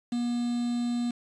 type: tone with quantisation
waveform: triangle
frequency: 240 Hz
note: B3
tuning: 49 cents flat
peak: -24 dBFS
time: 0.12-1.11 s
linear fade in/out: 5 ms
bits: 7
effects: resampled to 22050 Hz